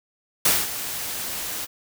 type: noise with ADSR envelope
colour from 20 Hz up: white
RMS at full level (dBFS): -17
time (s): 0.45-1.67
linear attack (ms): 5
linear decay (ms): 210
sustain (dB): -13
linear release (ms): 35
effects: none